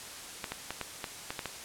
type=clicks; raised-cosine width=0.3 ms; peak=-18 dBFS; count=8; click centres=0.442 / 0.52 / 0.706 / 0.813 / 1.042 / 1.305 / 1.392 / 1.457 s; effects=white hiss -44 dBFS RMS until 1.64 s + low-pass 10000 Hz 12 dB/octave